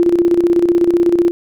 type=tone with tremolo; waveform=sine; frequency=345.1 Hz; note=F4; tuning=21 cents flat; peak=-7 dBFS; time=0-1.31 s; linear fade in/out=0 ms; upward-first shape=square; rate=16 Hz; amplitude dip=60%; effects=none